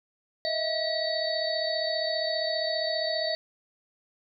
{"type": "tone cluster", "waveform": "sine", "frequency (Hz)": [631, 666, 1932, 3801, 4505], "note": ["D#5", "E5", "B6", "A#7", "C#8"], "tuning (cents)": [24, 18, -39, 33, 27], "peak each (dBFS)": [-30, -33, -36, -37, -31], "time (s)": [0.45, 3.35], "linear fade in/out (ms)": 0, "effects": []}